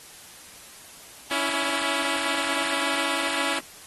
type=tone pair together; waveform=5% pulse; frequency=280.4 / 329.6 Hz; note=C#4 / E4; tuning=+20 / 0 cents; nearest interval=minor third; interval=280 cents; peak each=-17 dBFS; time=1.31-3.59 s; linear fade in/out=2 ms; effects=white hiss -46 dBFS RMS until 3.86 s + AAC 32 kbps